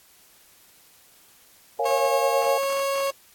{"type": "chord", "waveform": "sine", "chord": "Bb minor seventh", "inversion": "none", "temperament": "equal", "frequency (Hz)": [466.2, 554.4, 698.5, 830.6], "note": ["Bb4", "Db5", "F5", "Ab5"], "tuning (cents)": [0, 0, 0, 0], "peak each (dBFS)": -27, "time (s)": [1.79, 2.58], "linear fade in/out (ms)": 5}
{"type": "tone with pitch glide", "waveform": "30% pulse", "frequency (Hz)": [545, 551], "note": ["C#5", "C#5"], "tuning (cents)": [-29, -11], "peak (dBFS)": -20, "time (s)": [1.85, 3.11], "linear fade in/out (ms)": 10, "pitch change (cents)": 18, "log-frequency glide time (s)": [2.26, 2.78]}
{"effects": ["white hiss -55 dBFS RMS until 3.34 s", "AAC 64 kbps"]}